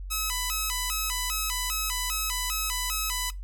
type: tone with vibrato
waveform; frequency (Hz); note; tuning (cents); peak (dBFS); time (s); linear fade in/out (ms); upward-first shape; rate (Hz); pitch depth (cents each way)
5% pulse; 1132; C#6; +36; -16; 0.1-3.31; 20; square; 2.5; 220
effects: noise-tail reverb RT60 0.2 s tail -20 dB re dry + added 46 Hz sine -34 dBFS peak until 3.43 s